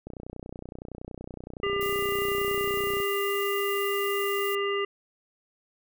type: click train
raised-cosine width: 2 ms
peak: -25 dBFS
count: 91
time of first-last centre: 0.07-3.002 s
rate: 30.7 Hz
type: harmonic tone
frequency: 400.2 Hz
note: G4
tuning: 36 cents sharp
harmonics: 1 / 3 / 5 / 7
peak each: -27 / -32 / -34 / -35 dBFS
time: 1.63-4.85 s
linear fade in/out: 5 ms
type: noise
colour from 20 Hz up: violet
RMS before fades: -38 dBFS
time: 1.81-4.55 s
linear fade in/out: 0 ms
effects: none